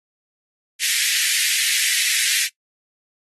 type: high-pass noise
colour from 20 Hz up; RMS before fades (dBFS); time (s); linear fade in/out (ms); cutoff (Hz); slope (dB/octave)
pink; -20; 0.79-2.49; 50; 1800; 48
effects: noise-tail reverb RT60 0.1 s tail -20 dB re dry + AAC 32 kbps